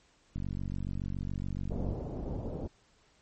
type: click train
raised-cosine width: 5 ms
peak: -24 dBFS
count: 75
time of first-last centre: 0.36-1.931 s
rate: 47.1 Hz
type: low-pass noise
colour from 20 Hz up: pink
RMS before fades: -37 dBFS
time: 1.7-2.68 s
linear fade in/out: 20 ms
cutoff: 650 Hz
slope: 24 dB/octave
effects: pink hiss -66 dBFS RMS until 3.21 s + MP3 32 kbps